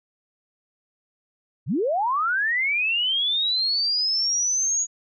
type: linear sweep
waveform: sine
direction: up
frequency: 92.5 to 6780 Hz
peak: -20 dBFS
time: 1.66-4.87 s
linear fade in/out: 50 ms
effects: none